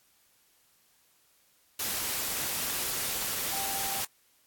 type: tone in noise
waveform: sine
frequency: 784 Hz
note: G5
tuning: in tune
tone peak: -38 dBFS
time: 3.52-4.01 s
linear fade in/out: 5 ms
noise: white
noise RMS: -32 dBFS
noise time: 1.79-4.05 s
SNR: -9 dB
effects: white hiss -66 dBFS RMS until 4.46 s + AAC 64 kbps